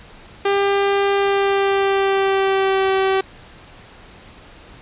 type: tone with pitch glide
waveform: sawtooth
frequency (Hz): 398.4 to 384.2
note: G4 to G4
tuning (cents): +28 to -35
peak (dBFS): -11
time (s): 0.45-3.21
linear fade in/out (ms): 5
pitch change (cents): -63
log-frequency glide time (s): 1.14-2.92
effects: pink hiss -43 dBFS RMS until 4.81 s + resampled to 8000 Hz